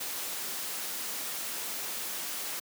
white noise, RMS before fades -36 dBFS, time 0-2.6 s, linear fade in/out 10 ms, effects high-pass 200 Hz 12 dB/octave

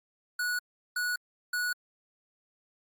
square tone bursts, 1466 Hz, F#6, 16 cents flat, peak -29 dBFS, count 3, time 0.39-1.73 s, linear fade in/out 5 ms, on 200 ms, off 370 ms, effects Opus 48 kbps

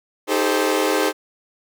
sawtooth chord, A half-diminished seventh, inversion second, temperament equal with one note detuned, 311.1 / 392 / 431.4 / 523.3 Hz, Eb4 / G4 / A4 / C5, 0 / 0 / -34 / 0 cents, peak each -19 dBFS, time 0.27-1.13 s, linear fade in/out 50 ms, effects none

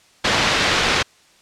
white low-pass noise, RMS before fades -18 dBFS, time 0.24-1.03 s, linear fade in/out 10 ms, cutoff 3600 Hz, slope 12 dB/octave, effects white hiss -53 dBFS RMS until 1.41 s + low-pass 7000 Hz 12 dB/octave

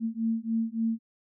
sine beating tone pair, 224.3 / 227.8 Hz, A3 / A#3, +34 / -40 cents, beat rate 3.5 Hz, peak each -29 dBFS, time 0-0.99 s, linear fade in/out 50 ms, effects none

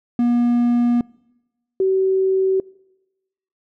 triangle / sine tone pair in turn, 240 / 381 Hz, B3 / G4, -49 / -49 cents, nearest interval minor sixth, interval 800 cents, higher second, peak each -12 / -14 dBFS, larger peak first, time 0.19-1.01 / 1.8-2.6 s, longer first, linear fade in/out 2 ms, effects noise-tail reverb RT60 1.0 s tail -24 dB re dry

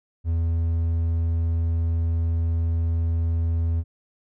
triangle tone, 82.9 Hz, E2, 10 cents sharp, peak -18 dBFS, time 0.24-3.84 s, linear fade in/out 50 ms, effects none

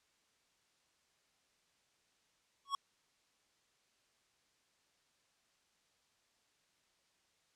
square tone with exponential growth, 1108.7 Hz, C#6, in tune, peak -30 dBFS, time 2.65-2.75 s, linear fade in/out 2 ms, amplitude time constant 20 ms, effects white hiss -75 dBFS RMS until 7.55 s + low-pass 7000 Hz 12 dB/octave

